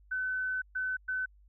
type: tone bursts at uneven times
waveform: sine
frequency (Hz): 1514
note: F#6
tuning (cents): +39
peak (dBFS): -30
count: 3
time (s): 0.11-0.62 / 0.75-0.97 / 1.08-1.26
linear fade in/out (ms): 10
effects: added 50 Hz sine -57 dBFS peak until 1.48 s